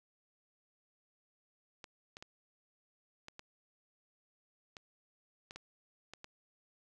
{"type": "clicks", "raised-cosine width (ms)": 0.2, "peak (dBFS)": -30, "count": 10, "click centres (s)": [1.842, 2.169, 2.225, 3.284, 3.394, 4.768, 5.509, 5.56, 6.136, 6.244], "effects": []}